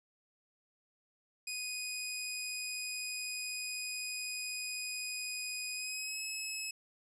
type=tone with pitch glide; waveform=15% pulse; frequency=2489 to 2580 Hz; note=D#7 to E7; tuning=0 to -38 cents; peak=-30 dBFS; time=1.47-6.71 s; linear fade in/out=5 ms; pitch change=+62 cents; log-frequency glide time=5.72-6.22 s; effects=low-pass 12000 Hz 12 dB/octave